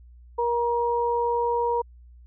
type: tone pair together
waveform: sine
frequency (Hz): 473.2 / 949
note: A#4 / A#5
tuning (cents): +26 / +31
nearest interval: octave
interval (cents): 1205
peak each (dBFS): -24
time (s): 0.38-1.82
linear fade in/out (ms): 10
effects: added 60 Hz sine -46 dBFS peak until 2.26 s